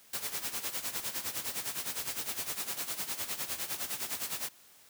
white noise with tremolo, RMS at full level -34 dBFS, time 0.13-4.49 s, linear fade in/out 5 ms, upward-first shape sine, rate 9.8 Hz, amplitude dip 75%, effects white hiss -59 dBFS RMS until 4.89 s + high-pass 80 Hz 12 dB/octave

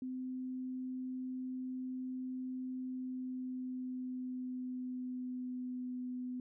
sine tone with pitch glide, 256.4 to 250.7 Hz, C4 to B3, -35 to +26 cents, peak -38 dBFS, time 0.02-6.4 s, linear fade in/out 2 ms, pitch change -39 cents, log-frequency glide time 2.78-5.99 s, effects none

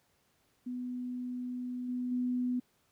sine tone with level steps, 248.6 Hz, B3, 12 cents sharp, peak -35 / -32 / -29 dBFS, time 0.66-2.6 s, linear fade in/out 10 ms, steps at 1.88 / 2.11 s, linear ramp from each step 10 ms, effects pink hiss -72 dBFS RMS until 2.91 s + high-pass 60 Hz 12 dB/octave

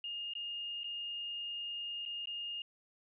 sine tone with dropouts, 2835 Hz, F7, 25 cents sharp, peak -38 dBFS, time 0.04-2.62 s, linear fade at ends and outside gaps 2 ms, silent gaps 0.336-0.352 / 0.834-0.842 / 2.053-2.06 / 2.257-2.272 s, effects none

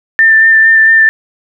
sine tone with vibrato, 1787 Hz, A6, 26 cents sharp, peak -3 dBFS, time 0.19-1.09 s, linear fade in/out 0 ms, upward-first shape sine, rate 4.4 Hz, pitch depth 16 cents each way, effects none

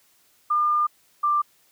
sine tone pair in turn, 1204 / 1183.3 Hz, D6 / D6, +43 / +13 cents, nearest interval unison, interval 30 cents, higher first, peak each -18 dBFS, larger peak neither, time 0.5-0.87 / 1.23-1.42 s, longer first, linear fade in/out 10 ms, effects white hiss -61 dBFS RMS until 1.71 s + high-pass 60 Hz 12 dB/octave

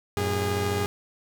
sawtooth tone cluster, 93.9 / 113.9 / 408.9 Hz, F#2 / A#2 / G#4, +26 / -40 / -27 cents, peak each -24 / -30 / -23 dBFS, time 0.17-0.86 s, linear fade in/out 0 ms, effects none

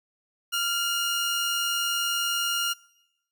sawtooth tone pair together, 1390 / 2860 Hz, F6 / F7, -9 / +41 cents, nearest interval octave, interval 1250 cents, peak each -24 dBFS, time 0.52-2.74 s, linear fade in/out 20 ms, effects noise-tail reverb RT60 0.9 s tail -24 dB re dry

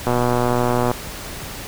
click train, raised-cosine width 1 ms, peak -5 dBFS, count 104, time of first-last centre 0.07-0.914 s, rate 122 Hz, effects pink hiss -32 dBFS RMS until 1.67 s

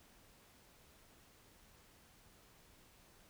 silence, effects pink hiss -65 dBFS RMS until 3.29 s

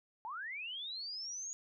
sine linear sweep, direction up, 830.6 to 6760 Hz, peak -40 dBFS, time 0.25-1.53 s, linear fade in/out 0 ms, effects none

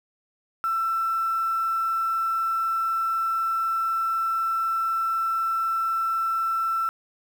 sine tone with quantisation, 1338 Hz, E6, 25 cents sharp, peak -22 dBFS, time 0.64-6.89 s, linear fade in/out 0 ms, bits 7, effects none

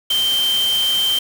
sine tone in noise, 3130 Hz, G7, 3 cents flat, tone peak -15 dBFS, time 0.1-1.19 s, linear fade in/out 5 ms, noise white, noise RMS -27 dBFS, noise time 0.1-1.19 s, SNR +9 dB, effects none

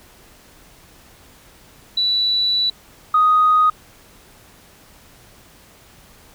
sine tone pair in turn, 3951 / 1246.9 Hz, B7 / D#6, 0 / +3 cents, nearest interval octave + minor sixth, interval 1997 cents, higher first, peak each -15 / -10 dBFS, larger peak second, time 1.97-2.7 / 3.14-3.7 s, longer first, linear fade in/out 5 ms, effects tanh soft clip ceiling -6 dBFS + pink hiss -48 dBFS RMS until 6.34 s

